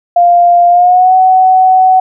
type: tone with pitch glide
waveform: sine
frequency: 698.5 to 748.6 Hz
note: F5 to F#5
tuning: 0 to +20 cents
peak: -3 dBFS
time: 0.16-2 s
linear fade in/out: 5 ms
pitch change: +120 cents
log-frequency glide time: 0.69-1.14 s
effects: none